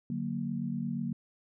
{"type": "chord", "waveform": "sine", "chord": "D augmented", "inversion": "none", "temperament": "equal", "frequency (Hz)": [146.83, 185, 233.1], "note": ["D3", "F#3", "A#3"], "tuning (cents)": [0, 0, 0], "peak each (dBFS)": [-37, -36, -34], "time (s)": [0.1, 1.13], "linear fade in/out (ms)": 2, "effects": []}